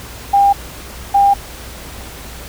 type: tone pair in turn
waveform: sine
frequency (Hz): 800 / 800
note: G5 / G5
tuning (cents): +35 / +35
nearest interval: unison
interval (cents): 0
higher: neither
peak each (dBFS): -7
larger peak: neither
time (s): 0.33-0.53 / 1.14-1.34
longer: neither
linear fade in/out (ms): 10
effects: added 60 Hz sine -34 dBFS peak until 2.48 s + pink hiss -33 dBFS RMS until 2.48 s